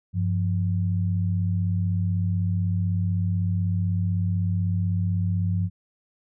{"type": "tone pair together", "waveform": "sine", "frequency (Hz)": [97.21, 173.2], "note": ["G2", "F3"], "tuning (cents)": [-14, -14], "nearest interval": "minor seventh", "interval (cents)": 1000, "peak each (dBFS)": [-22, -27], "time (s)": [0.13, 5.7], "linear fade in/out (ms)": 50, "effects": []}